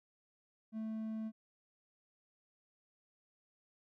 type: tone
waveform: triangle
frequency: 220 Hz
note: A3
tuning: in tune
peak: -36 dBFS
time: 0.72-1.32 s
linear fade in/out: 50 ms
effects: none